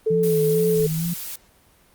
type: tone with pitch glide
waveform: sine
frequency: 440 to 435.2 Hz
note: A4 to A4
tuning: 0 to -19 cents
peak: -17 dBFS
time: 0.06-0.87 s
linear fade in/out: 10 ms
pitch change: -19 cents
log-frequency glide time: 0.2-0.3 s
type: tone with vibrato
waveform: sine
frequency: 164.81 Hz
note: E3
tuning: in tune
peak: -22 dBFS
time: 0.1-1.14 s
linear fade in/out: 10 ms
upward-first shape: sine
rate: 2.2 Hz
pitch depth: 79 cents each way
type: noise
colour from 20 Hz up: blue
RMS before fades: -32 dBFS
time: 0.23-1.36 s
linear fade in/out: 5 ms
effects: pink hiss -56 dBFS RMS until 1.94 s + Opus 32 kbps